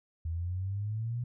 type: exponential sweep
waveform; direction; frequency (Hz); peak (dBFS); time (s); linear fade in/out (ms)
sine; up; 80.2 to 123.2; -31; 0.25-1.24; 5
effects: none